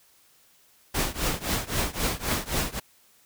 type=noise with tremolo; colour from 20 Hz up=pink; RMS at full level=-24 dBFS; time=0.94-2.8 s; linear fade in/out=10 ms; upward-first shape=triangle; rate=3.8 Hz; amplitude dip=95%; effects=white hiss -60 dBFS RMS until 3.25 s